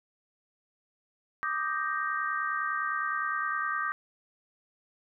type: chord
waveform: sine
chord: Eb major seventh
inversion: third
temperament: equal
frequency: 1174.7 / 1244.5 / 1568 / 1864.7 Hz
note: D6 / Eb6 / G6 / Bb6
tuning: 0 / 0 / 0 / 0 cents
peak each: -33 / -34 / -33 / -36 dBFS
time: 1.43-3.92 s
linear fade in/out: 0 ms
effects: none